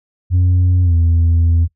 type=tone with pitch glide; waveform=sine; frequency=90 to 83.49 Hz; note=F#2 to E2; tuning=-47 to +23 cents; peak=-7 dBFS; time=0.3-1.68 s; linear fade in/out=50 ms; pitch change=-130 cents; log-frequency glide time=0.83-0.94 s; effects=noise-tail reverb RT60 0.1 s tail -20 dB re dry + tanh soft clip ceiling -8 dBFS